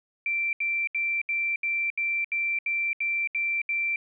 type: tone bursts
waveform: sine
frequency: 2349 Hz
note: D7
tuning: in tune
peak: -24 dBFS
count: 11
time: 0.26-3.96 s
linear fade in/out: 2 ms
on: 270 ms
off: 73 ms
effects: none